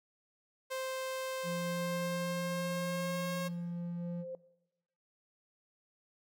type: tone with pitch glide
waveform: sawtooth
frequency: 523.3 to 540.8 Hz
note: C5 to C#5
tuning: 0 to -43 cents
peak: -32 dBFS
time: 0.7-3.49 s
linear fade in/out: 20 ms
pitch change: +57 cents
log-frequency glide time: 1.52-3.35 s
type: tone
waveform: triangle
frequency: 172.7 Hz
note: F3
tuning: 19 cents flat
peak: -35 dBFS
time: 1.43-4.25 s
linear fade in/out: 50 ms
type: tone with exponential growth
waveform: sine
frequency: 522 Hz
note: C5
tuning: 4 cents flat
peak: -38 dBFS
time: 3.33-4.35 s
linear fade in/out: 1 ms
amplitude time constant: 220 ms
effects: noise-tail reverb RT60 1.0 s tail -20 dB re dry